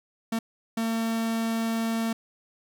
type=tone bursts at uneven times; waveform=45% pulse; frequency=226.5 Hz; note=A#3; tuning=50 cents flat; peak=-25 dBFS; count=2; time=0.32-0.39 / 0.77-2.13 s; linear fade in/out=5 ms; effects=none